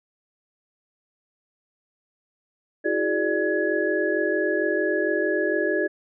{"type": "tone cluster", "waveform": "sine", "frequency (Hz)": [325.3, 369.7, 416.3, 592, 1684], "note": ["E4", "F#4", "G#4", "D5", "G#6"], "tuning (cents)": [-23, -1, 4, 14, 24], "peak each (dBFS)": -27, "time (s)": [2.84, 5.88], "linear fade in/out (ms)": 20, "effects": []}